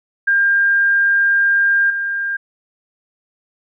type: tone with level steps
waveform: sine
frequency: 1602 Hz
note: G6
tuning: 37 cents sharp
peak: -11 / -18 dBFS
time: 0.27-2.37 s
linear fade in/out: 10 ms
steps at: 1.9 s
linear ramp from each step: 2 ms
effects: none